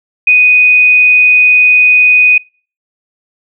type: tone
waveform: sine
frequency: 2489 Hz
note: D#7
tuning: in tune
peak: -3 dBFS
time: 0.27-2.38 s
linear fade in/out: 5 ms
effects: noise-tail reverb RT60 0.4 s tail -25 dB re dry